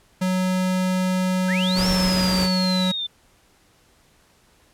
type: tone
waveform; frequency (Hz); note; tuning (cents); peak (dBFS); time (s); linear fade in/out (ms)
square; 185; F#3; 0; -20; 0.21-2.92; 10
type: linear two-way sweep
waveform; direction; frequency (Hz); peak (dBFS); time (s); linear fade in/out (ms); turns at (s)
sine; up then down; 1511 to 5480 to 3524; -24; 1.48-3.07; 10; 1.87
type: noise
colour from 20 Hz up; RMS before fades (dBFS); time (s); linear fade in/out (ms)
pink; -27; 1.74-2.49; 50
effects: pink hiss -58 dBFS RMS until 4.73 s + low-pass 12000 Hz 12 dB/octave